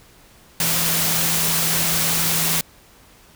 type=tone in noise; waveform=sine; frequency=164.9 Hz; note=E3; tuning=1 cent sharp; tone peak=-28 dBFS; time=0.6-2.61 s; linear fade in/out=2 ms; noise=white; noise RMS=-20 dBFS; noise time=0.6-2.61 s; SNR=-11 dB; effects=pink hiss -50 dBFS RMS until 3.35 s